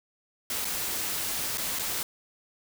white noise with dropouts, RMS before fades -31 dBFS, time 0.5-2.03 s, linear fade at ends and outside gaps 2 ms, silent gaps 0.647-0.651 / 1.574-1.58 / 1.789-1.793 s, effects none

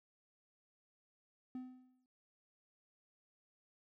triangle tone with exponential decay, 254.5 Hz, C4, 48 cents flat, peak -38 dBFS, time 1.55-2.06 s, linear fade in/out 2 ms, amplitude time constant 110 ms, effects none

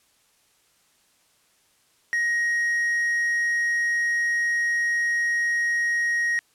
triangle tone with quantisation, 1882 Hz, A#6, 16 cents sharp, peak -19 dBFS, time 2.13-6.39 s, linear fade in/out 0 ms, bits 8, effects white hiss -63 dBFS RMS until 6.54 s + low-pass 11000 Hz 12 dB/octave

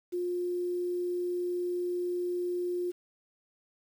sine tone with quantisation, 355.4 Hz, F4, 30 cents sharp, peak -29 dBFS, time 0.12-2.92 s, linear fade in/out 20 ms, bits 9, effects none

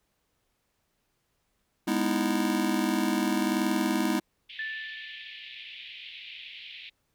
square chord, E major seventh, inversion first, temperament just, 206 / 247.2 / 309 / 329.6 Hz, G#3 / B3 / D#4 / E4, -14 / +2 / -12 / 0 cents, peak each -31 dBFS, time 1.87-4.2 s, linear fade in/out 10 ms
white band-pass noise, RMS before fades -44 dBFS, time 4.49-6.9 s, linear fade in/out 10 ms, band 2200 to 3600 Hz, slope 48 dB/octave
sine tone with exponential decay, 1760 Hz, A6, in tune, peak -30 dBFS, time 4.59-6.07 s, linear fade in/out 2 ms, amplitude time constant 320 ms
effects pink hiss -75 dBFS RMS until 7.14 s

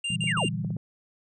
square tone bursts, 2794 Hz, F7, in tune, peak -28 dBFS, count 3, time 0.04-0.488 s, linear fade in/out 5 ms, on 120 ms, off 44 ms
sine chord, E half-diminished seventh, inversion second, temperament equal, 116.54 / 146.83 / 164.81 / 196 Hz, Bb2 / D3 / E3 / G3, 0 / 0 / 0 / 0 cents, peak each -33 / -35 / -31 / -34 dBFS, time 0.1-0.77 s, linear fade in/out 5 ms
clicks, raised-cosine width 2 ms, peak -29 dBFS, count 5, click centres 0.24 / 0.373 / 0.647 / 0.705 / 0.767 s
sine linear sweep, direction down, 2367 to 126.5 Hz, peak -26 dBFS, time 0.27-0.47 s, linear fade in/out 5 ms
effects resampled to 22050 Hz

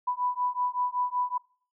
sine beating tone pair, 987.8 / 993.1 Hz, B5 / B5, 0 / +9 cents, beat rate 5.3 Hz, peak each -29 dBFS, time 0.07-1.38 s, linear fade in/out 10 ms, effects noise-tail reverb RT60 0.5 s tail -25 dB re dry

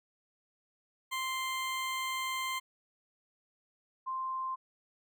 20% pulse / sine tone pair in turn, 1046.5 / 1046.5 Hz, C6 / C6, 0 / 0 cents, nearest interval unison, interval 0 cents, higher neither, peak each -28 / -33 dBFS, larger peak first, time 1.11-2.6 / 4.06-4.56 s, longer first, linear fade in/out 20 ms, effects none

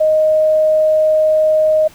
sine tone, 622.3 Hz, D#5, in tune, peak -9 dBFS, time 0-1.88 s, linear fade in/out 10 ms, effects pink hiss -43 dBFS RMS until 1.94 s

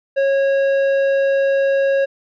sine tone with tanh clipping, 548 Hz, C#5, 20 cents flat, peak -15 dBFS, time 0.16-2.06 s, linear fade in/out 20 ms, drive 10 dB, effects none

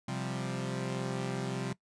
sawtooth chord, C suspended fourth, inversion none, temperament equal, 130.81 / 174.61 / 196 Hz, C3 / F3 / G3, 0 / 0 / 0 cents, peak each -32 / -35 / -35 dBFS, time 0.08-1.73 s, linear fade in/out 5 ms, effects noise-tail reverb RT60 0.1 s tail -20 dB re dry + resampled to 22050 Hz

